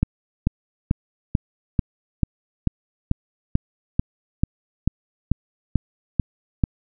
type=click train; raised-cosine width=5 ms; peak=-5 dBFS; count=16; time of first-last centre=0.03-6.638 s; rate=2.27 Hz; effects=none